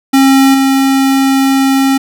square tone with level steps, 269.7 Hz, C#4, 47 cents flat, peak -5 / -8 dBFS, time 0.13-1.98 s, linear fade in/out 10 ms, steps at 0.54 s, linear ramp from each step 5 ms, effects none

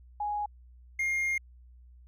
sine / triangle tone pair in turn, 830.6 / 2126 Hz, G#5 / C7, 0 / +27 cents, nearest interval octave + major third, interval 1627 cents, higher second, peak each -29 / -25 dBFS, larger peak second, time 0.2-0.46 / 0.99-1.38 s, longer second, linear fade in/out 5 ms, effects added 61 Hz sine -51 dBFS peak until 2.07 s

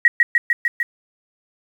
sine tone with echo, 1900 Hz, A#6, 33 cents sharp, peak -7 dBFS, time 0.05-0.08 s, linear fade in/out 2 ms, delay 150 ms, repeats 5, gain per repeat -2 dB, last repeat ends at 0.83 s, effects 7-bit

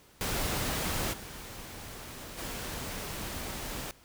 pink noise with level steps, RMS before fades -32 / -44 / -38 dBFS, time 0.21-3.91 s, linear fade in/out 0 ms, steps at 1.12 / 2.37 s, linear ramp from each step 20 ms, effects pink hiss -59 dBFS RMS until 4.04 s

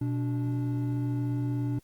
triangle tone pair together, 122.38 / 290.4 Hz, B2 / D4, -15 / -19 cents, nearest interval octave + minor third, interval 1496 cents, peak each -26 / -30 dBFS, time 0.01-1.79 s, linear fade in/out 5 ms, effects white hiss -66 dBFS RMS until 1.83 s + Opus 32 kbps

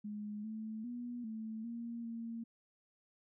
sine tone with pitch steps, 209.2 / 218.8 / 242 / 220.4 / 233.8 / 229.9 Hz, G#3 / A3 / B3 / A3 / A#3 / A#3, +13 / -9 / -35 / +3 / +5 / -24 cents, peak -40 dBFS, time 0.04-2.44 s, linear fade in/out 10 ms, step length 400 ms, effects none

